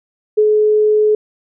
sine tone with ADSR envelope, 425.9 Hz, G#4, 44 cents sharp, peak -7 dBFS, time 0.37-1.15 s, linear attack 14 ms, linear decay 61 ms, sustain -2 dB, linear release 3 ms, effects none

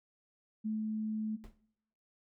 sine tone, 216.7 Hz, A3, 26 cents flat, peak -32 dBFS, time 0.64-1.37 s, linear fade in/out 20 ms
brown noise with exponential decay, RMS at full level -44 dBFS, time 1.44-1.6 s, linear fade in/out 0 ms, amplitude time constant 34 ms
effects noise-tail reverb RT60 0.8 s tail -20 dB re dry

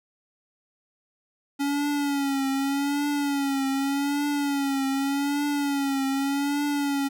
square tone with vibrato, 280 Hz, C#4, 18 cents sharp, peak -24 dBFS, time 1.59-7.09 s, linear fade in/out 20 ms, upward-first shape triangle, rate 0.84 Hz, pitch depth 69 cents each way, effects none

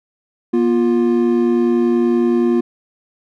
triangle tone pair together, 240.1 / 350.6 Hz, B3 / F4, -49 / +7 cents, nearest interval perfect fifth, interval 656 cents, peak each -13 dBFS, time 0.53-2.61 s, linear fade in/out 10 ms, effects none

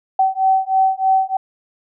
sine beating tone pair, 763 / 766.2 Hz, G5 / G5, -47 / -40 cents, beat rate 3.2 Hz, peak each -16 / -16 dBFS, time 0.19-1.37 s, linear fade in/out 5 ms, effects none

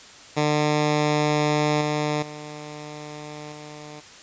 10% pulse tone with level steps, 149.9 Hz, D3, 36 cents sharp, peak -11 / -14 / -27 / -30 dBFS, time 0.36-4.01 s, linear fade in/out 20 ms, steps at 1.81 / 2.22 / 3.52 s, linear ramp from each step 5 ms, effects white hiss -45 dBFS RMS until 4.22 s + resampled to 16000 Hz

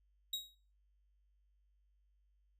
40% pulse tone with exponential decay, 3803 Hz, A#7, 34 cents sharp, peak -33 dBFS, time 0.33-0.55 s, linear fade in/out 5 ms, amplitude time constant 46 ms, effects noise-tail reverb RT60 0.4 s tail -21 dB re dry + added 50 Hz sine -70 dBFS peak until 2.59 s

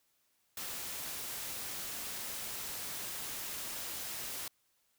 white noise, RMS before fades -41 dBFS, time 0.57-4.48 s, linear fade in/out 2 ms, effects white hiss -75 dBFS RMS until 4.98 s

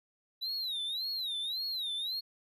triangle tone with vibrato, 3900 Hz, B7, 23 cents flat, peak -32 dBFS, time 0.41-2.21 s, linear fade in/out 20 ms, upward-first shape sine, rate 1.8 Hz, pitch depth 180 cents each way, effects none

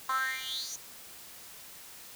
10% pulse tone with high-pass filter sweep, 262 Hz, C4, 2 cents sharp, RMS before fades -34 dBFS, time 0.09-0.76 s, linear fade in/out 5 ms, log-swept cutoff 1100 to 6400 Hz, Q 7.4, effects white hiss -49 dBFS RMS until 2.15 s

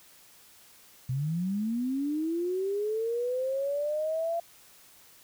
sine linear sweep, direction up, 123.47 to 683 Hz, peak -27 dBFS, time 1.09-4.4 s, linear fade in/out 5 ms, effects white hiss -56 dBFS RMS until 5.23 s

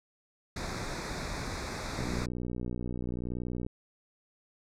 pink band-stop noise, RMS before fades -36 dBFS, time 0.56-2.26 s, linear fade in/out 5 ms, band 2500 to 3600 Hz, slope 96 dB/octave
click train, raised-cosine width 3 ms, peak -23 dBFS, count 103, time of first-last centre 1.99-3.665 s, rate 60.9 Hz
effects low-pass 6000 Hz 12 dB/octave

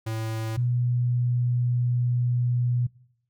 square / sine tone pair in turn, 111.3 / 122.33 Hz, A2 / B2, +20 / -16 cents, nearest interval major second, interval 164 cents, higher second, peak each -28 / -21 dBFS, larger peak second, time 0.06-0.57 / 0.57-2.87 s, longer second, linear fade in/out 10 ms, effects noise-tail reverb RT60 0.7 s tail -22 dB re dry

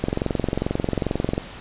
click train, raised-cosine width 2 ms, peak -8 dBFS, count 31, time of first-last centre 0.04-1.379 s, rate 22.4 Hz, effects pink hiss -38 dBFS RMS until 1.6 s + resampled to 8000 Hz

